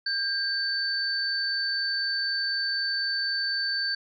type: tone pair together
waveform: sine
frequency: 1598 / 4532 Hz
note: G6 / C#8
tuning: +33 / +37 cents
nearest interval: octave + tritone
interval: 1804 cents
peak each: -29 / -27 dBFS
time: 0.06-3.95 s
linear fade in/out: 5 ms
effects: none